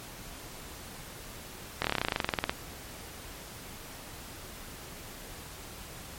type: slowing click train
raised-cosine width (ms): 0.3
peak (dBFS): -10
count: 19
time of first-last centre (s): 1.82-2.495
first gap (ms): 24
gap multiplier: 1.05
effects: pink hiss -45 dBFS RMS until 6.18 s + MP3 64 kbps